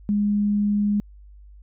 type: tone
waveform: sine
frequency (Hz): 206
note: G#3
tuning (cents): -14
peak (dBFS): -18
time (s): 0.09-1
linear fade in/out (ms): 0
effects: added 50 Hz sine -43 dBFS peak until 1.62 s